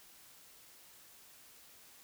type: silence
effects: white hiss -59 dBFS RMS until 2.03 s